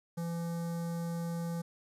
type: tone with notch filter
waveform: square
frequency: 169 Hz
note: E3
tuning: 43 cents sharp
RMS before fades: -36 dBFS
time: 0.17-1.62 s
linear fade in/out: 10 ms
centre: 2700 Hz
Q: 0.54
effects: resampled to 32000 Hz + 11-bit